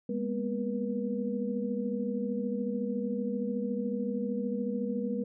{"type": "tone cluster", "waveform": "sine", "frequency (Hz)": [203.7, 238.2, 251.7, 481], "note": ["G#3", "A#3", "B3", "B4"], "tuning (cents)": [-33, 38, 33, -46], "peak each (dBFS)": [-33, -35, -39, -35], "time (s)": [0.09, 5.24], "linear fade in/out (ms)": 5, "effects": []}